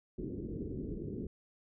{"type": "low-pass noise", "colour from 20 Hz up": "white", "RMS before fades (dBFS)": -40, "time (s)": [0.18, 1.27], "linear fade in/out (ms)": 5, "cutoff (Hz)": 410, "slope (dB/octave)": 48, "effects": []}